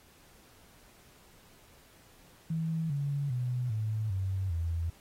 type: tone with pitch steps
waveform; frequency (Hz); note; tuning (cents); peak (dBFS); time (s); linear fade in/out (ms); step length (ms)
sine; 162.1 / 141.93 / 124.28 / 108.82 / 95.28 / 83.42; E3 / C#3 / B2 / A2 / G2 / E2; -29 / +41 / +11 / -19 / -49 / +21; -29; 2.5-4.9; 5; 400
effects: pink hiss -60 dBFS RMS until 5 s + AAC 48 kbps